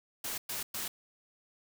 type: noise bursts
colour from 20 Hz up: white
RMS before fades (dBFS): -37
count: 3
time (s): 0.24-0.88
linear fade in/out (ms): 5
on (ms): 140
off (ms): 110
effects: none